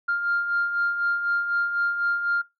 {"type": "beating tone pair", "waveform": "sine", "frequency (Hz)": [1396.9, 1400.9], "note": ["F6", "F6"], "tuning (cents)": [0, 5], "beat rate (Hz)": 4, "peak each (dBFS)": [-30, -22], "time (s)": [0.08, 2.42], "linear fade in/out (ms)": 10, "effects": ["noise-tail reverb RT60 0.2 s tail -20 dB re dry", "tanh soft clip ceiling -16 dBFS"]}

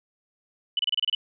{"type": "tone bursts", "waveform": "sine", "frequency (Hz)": 2990, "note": "F#7", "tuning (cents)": 17, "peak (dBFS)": -21, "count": 8, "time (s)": [0.77, 1.149], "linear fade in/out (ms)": 2, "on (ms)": 22, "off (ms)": 29, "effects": []}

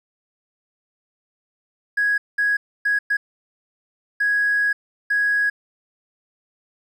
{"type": "tone bursts at uneven times", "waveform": "triangle", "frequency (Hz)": 1661.2, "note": "G#6", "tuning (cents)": 0, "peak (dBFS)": -13, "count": 6, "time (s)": [[1.97, 2.18], [2.38, 2.57], [2.85, 2.99], [3.1, 3.17], [4.2, 4.73], [5.1, 5.5]], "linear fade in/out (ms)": 10, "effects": ["tanh soft clip ceiling -14 dBFS"]}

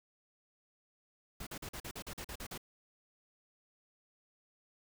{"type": "noise bursts", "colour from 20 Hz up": "pink", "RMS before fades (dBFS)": -44, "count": 11, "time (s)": [1.4, 2.578], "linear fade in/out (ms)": 5, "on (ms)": 68, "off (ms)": 43, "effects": []}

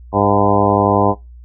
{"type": "harmonic tone with a mistuned harmonic", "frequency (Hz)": 101.4, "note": "G#2", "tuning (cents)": -41, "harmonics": [1, 2, 3, 4, 5, 6, 7, 8, 9, 10], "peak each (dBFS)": [-20, -20, -20, -20, -20, -20, -20, -20, -20, -20], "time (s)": [0.12, 1.15], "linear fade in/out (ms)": 50, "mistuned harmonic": 6, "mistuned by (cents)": 30, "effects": ["noise-tail reverb RT60 0.2 s tail -21 dB re dry", "added 60 Hz sine -35 dBFS peak until 1.44 s"]}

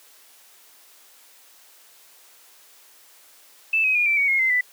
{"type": "tone with pitch steps", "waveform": "sine", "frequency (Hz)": [2637, 2533, 2432, 2336, 2243, 2154, 2069, 1987], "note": ["E7", "D#7", "D#7", "D7", "C#7", "C7", "C7", "B6"], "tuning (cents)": [0, 30, -40, -10, 20, 50, -20, 10], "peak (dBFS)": -17, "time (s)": [3.73, 4.61], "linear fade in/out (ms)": 5, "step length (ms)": 110, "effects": ["white hiss -52 dBFS RMS until 4.72 s", "high-pass 400 Hz 12 dB/octave"]}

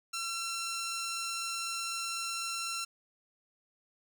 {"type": "tone", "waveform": "10% pulse", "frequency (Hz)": 1354, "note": "E6", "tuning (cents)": 46, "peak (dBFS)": -26, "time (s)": [0.13, 2.85], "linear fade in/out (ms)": 10, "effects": []}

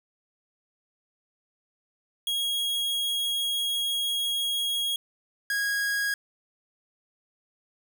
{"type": "tone pair in turn", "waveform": "45% pulse", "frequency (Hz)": [3298, 1645.3], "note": ["G#7", "G#6"], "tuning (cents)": [-13, -17], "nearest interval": "octave", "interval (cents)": 1204, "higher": "first", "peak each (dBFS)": -25, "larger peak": "neither", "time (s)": [[2.27, 4.96], [5.5, 6.14]], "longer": "first", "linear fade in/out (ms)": 2, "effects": ["11-bit"]}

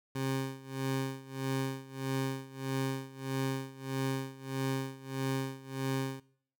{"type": "tone with tremolo", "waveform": "20% pulse", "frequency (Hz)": 133.8, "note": "C3", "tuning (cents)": 39, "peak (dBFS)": -25, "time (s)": [0.15, 6.2], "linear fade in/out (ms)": 5, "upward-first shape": "sine", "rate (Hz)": 1.6, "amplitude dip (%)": 90, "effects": ["noise-tail reverb RT60 0.6 s tail -21 dB re dry"]}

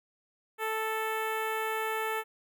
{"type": "tone with notch filter", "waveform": "10% pulse", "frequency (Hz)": 440, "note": "A4", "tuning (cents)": 0, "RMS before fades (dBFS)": -32, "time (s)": [0.58, 2.24], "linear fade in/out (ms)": 50, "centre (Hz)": 5600, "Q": 0.52, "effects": []}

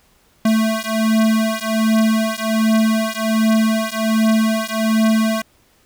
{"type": "beating tone pair", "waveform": "square", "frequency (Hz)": [220, 221.3], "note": ["A3", "A3"], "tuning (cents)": [0, 10], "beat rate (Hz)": 1.3, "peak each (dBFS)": -18, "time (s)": [0.45, 5.42], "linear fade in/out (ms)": 5, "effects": ["pink hiss -56 dBFS RMS until 5.85 s"]}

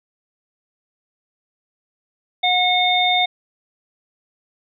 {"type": "harmonic tone", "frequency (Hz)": 726, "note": "F#5", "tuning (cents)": -33, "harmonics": [1, 3, 5], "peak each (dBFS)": [-18, -21, -18], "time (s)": [2.43, 3.26], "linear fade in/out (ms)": 10, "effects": []}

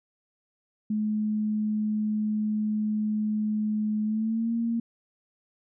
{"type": "tone with pitch glide", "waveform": "sine", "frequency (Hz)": [213.3, 231.3], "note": ["G#3", "A#3"], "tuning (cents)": [46, -13], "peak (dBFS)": -24, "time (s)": [0.9, 4.8], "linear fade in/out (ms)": 5, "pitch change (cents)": 141, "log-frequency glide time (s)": [4.04, 4.52], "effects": []}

